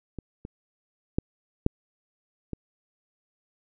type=clicks; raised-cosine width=3 ms; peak=-22 / -24 / -10 / -7 / -19 dBFS; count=5; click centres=0.187 / 0.451 / 1.185 / 1.664 / 2.533 s; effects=none